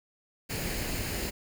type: noise with comb filter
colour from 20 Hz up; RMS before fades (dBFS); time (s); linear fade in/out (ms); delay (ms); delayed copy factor
pink; -33; 0.49-1.31; 20; 0.43; +0.5
effects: none